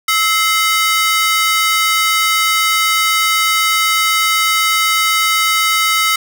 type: ring-modulated tone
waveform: sawtooth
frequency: 1700 Hz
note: G#6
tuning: 40 cents sharp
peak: -5 dBFS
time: 0.08-6.16 s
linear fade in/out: 5 ms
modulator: 394 Hz
effects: none